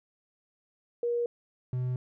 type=tone pair in turn; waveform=sine / triangle; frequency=475.9 / 126.05 Hz; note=A#4 / B2; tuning=+36 / +36 cents; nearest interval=octave + major seventh; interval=2300 cents; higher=first; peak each=-26 dBFS; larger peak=neither; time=1.03-1.26 / 1.73-1.96 s; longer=neither; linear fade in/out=2 ms; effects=none